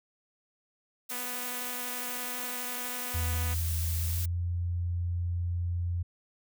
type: noise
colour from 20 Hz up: blue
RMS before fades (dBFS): -37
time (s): 1.09-4.26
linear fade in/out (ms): 10
type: tone with vibrato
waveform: 5% pulse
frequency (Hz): 247.3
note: B3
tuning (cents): +3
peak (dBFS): -27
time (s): 1.1-3.55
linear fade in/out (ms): 20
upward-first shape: triangle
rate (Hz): 12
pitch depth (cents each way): 11
type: tone with pitch glide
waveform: sine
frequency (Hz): 82.4 to 87.2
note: E2 to F2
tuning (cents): 0 to -2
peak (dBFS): -28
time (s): 3.14-6.03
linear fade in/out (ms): 10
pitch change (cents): +98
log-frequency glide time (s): 3.99-4.36
effects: none